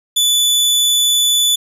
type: tone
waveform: sawtooth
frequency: 3476 Hz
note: A7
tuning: 22 cents flat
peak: -8 dBFS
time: 0.16-1.56 s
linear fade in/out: 10 ms
effects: resampled to 32000 Hz + 8-bit